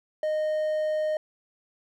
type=tone; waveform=triangle; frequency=617 Hz; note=D#5; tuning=15 cents flat; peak=-22 dBFS; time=0.23-1.17 s; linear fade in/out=2 ms; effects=none